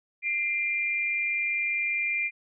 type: tone pair together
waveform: sine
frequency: 2085 / 2390 Hz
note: C7 / D7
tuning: -7 / +30 cents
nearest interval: major second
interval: 237 cents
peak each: -31 / -26 dBFS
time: 0.22-2.31 s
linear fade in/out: 50 ms
effects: none